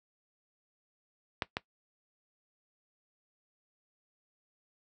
clicks, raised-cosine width 0.3 ms, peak -13 / -15 dBFS, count 2, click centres 1.422 / 1.569 s, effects noise-tail reverb RT60 0.1 s tail -18 dB re dry + high-pass 60 Hz 12 dB/octave

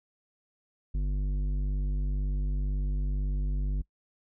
triangle tone with tanh clipping, 49 Hz, G1, in tune, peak -28 dBFS, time 0.94-3.82 s, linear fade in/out 10 ms, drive 15 dB, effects noise-tail reverb RT60 0.1 s tail -23 dB re dry

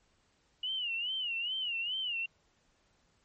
sine tone with vibrato, 2900 Hz, F#7, 35 cents flat, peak -32 dBFS, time 0.63-2.26 s, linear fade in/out 5 ms, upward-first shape sine, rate 2.4 Hz, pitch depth 130 cents each way, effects pink hiss -71 dBFS RMS until 3.24 s + MP3 32 kbps

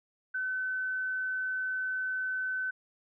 sine tone, 1518 Hz, F#6, 44 cents sharp, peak -30 dBFS, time 0.34-2.71 s, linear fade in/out 10 ms, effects none

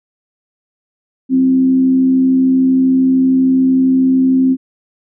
sine tone with frequency modulation, 261.6 Hz, C4, in tune, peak -8 dBFS, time 1.29-4.57 s, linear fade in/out 50 ms, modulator 73 Hz, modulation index 0.26, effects none

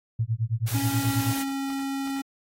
sine tone with tremolo, 113.6 Hz, A#2, 44 cents flat, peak -20 dBFS, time 0.19-1.35 s, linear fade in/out 5 ms, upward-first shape sine, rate 9.3 Hz, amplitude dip 100%
white noise, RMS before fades -34 dBFS, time 0.66-1.44 s, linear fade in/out 20 ms
square tone with pitch glide, 277.2 to 273.2 Hz, C#4 to C#4, 0 to -25 cents, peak -28 dBFS, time 0.74-2.22 s, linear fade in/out 10 ms, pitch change -25 cents, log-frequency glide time 0.97-1.42 s
effects AAC 48 kbps

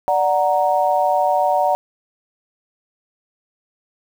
sine chord, D augmented, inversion none, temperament equal, 587.3 / 740 / 932.3 Hz, D5 / F#5 / A#5, 0 / 0 / 0 cents, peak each -19 / -17 / -20 dBFS, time 0.08-1.75 s, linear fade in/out 0 ms, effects 7-bit

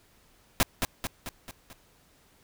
pink noise with echo, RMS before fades -22 dBFS, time 0.6-0.63 s, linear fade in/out 0 ms, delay 220 ms, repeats 5, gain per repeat -5 dB, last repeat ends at 1.73 s, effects pink hiss -62 dBFS RMS until 2.43 s

